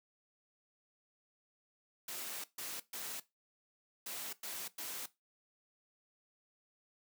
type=noise bursts at uneven times; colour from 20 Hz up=white; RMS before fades=-43 dBFS; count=6; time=2.08-2.44 / 2.58-2.8 / 2.93-3.2 / 4.06-4.33 / 4.43-4.68 / 4.78-5.06 s; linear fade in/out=5 ms; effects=noise-tail reverb RT60 0.2 s tail -17 dB re dry + high-pass 200 Hz 12 dB/octave